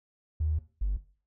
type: tone pair in turn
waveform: triangle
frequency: 77.78 / 48.89 Hz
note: D#2 / G1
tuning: 0 / -4 cents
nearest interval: minor sixth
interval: 804 cents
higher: first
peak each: -21 dBFS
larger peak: neither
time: 0.4-0.59 / 0.81-0.97 s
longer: first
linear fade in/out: 10 ms
effects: noise-tail reverb RT60 0.4 s tail -19 dB re dry + tanh soft clip ceiling -23 dBFS